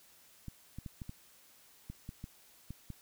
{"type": "clicks", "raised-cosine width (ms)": 5, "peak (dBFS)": -30, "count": 10, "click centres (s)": [0.483, 0.786, 0.862, 1.018, 1.094, 1.9, 2.091, 2.241, 2.706, 2.903], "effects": ["white hiss -62 dBFS RMS until 3.01 s"]}